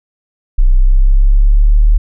sine exponential sweep, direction up, 30.87 to 38.52 Hz, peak -4 dBFS, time 0.58-1.98 s, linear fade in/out 10 ms, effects none

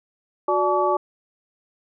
sine tone cluster, 366.2 / 586 / 863 / 1142 Hz, F#4 / D5 / A5 / D6, -18 / -4 / -34 / -49 cents, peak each -23 dBFS, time 0.48-0.97 s, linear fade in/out 5 ms, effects none

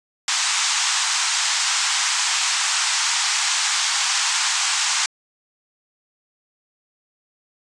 white band-pass noise, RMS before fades -21 dBFS, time 0.28-5.06 s, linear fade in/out 2 ms, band 810 to 8000 Hz, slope 48 dB/octave, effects resampled to 24000 Hz

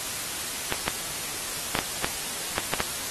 clicks, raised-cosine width 0.3 ms, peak -6 dBFS, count 8, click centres 0.724 / 0.88 / 1.752 / 1.789 / 2.045 / 2.581 / 2.737 / 2.804 s, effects white hiss -32 dBFS RMS until 3.1 s + AAC 32 kbps

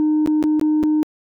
sine tone with dropouts, 306.1 Hz, D#4, 28 cents flat, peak -12 dBFS, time 0-1.03 s, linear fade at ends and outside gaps 0 ms, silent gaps 0.261-0.274 / 0.427-0.439 / 0.596-0.613 / 0.83-0.836 s, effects tanh soft clip ceiling -12 dBFS

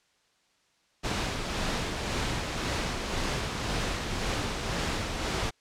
pink noise with tremolo, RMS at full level -29 dBFS, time 1.03-5.51 s, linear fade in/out 20 ms, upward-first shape sine, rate 1.9 Hz, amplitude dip 35%, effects white hiss -68 dBFS RMS until 5.6 s + low-pass 6000 Hz 12 dB/octave

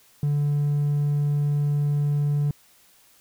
triangle tone, 145.5 Hz, D3, 16 cents flat, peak -17 dBFS, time 0.23-2.51 s, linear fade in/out 2 ms, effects tanh soft clip ceiling -14 dBFS + white hiss -57 dBFS RMS until 3.2 s

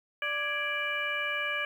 harmonic tone with a mistuned harmonic, 587.3 Hz, D5, in tune, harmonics 1 / 2 / 3 / 4 / 5, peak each -39 / -38 / -33 / -33 / -38 dBFS, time 0.22-1.65 s, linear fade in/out 2 ms, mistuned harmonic 3, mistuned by -100 cents, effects 10-bit

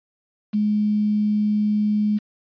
sine tone with quantisation, 210 Hz, G#3, 19 cents sharp, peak -17 dBFS, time 0.53-2.19 s, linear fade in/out 20 ms, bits 7, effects resampled to 11025 Hz

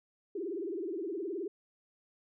sine tone with vibrato, 363.5 Hz, F#4, 31 cents flat, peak -34 dBFS, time 0.35-1.48 s, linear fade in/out 5 ms, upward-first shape triangle, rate 19 Hz, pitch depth 290 cents each way, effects none

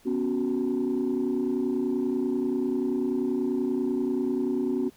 sine chord, B suspended second, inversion none, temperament equal, 246.9 / 277.2 / 370 Hz, B3 / C#4 / F#4, 0 / 0 / 0 cents, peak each -27 dBFS, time 0.05-4.9 s, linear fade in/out 20 ms, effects tanh soft clip ceiling -19 dBFS + pink hiss -58 dBFS RMS until 4.96 s

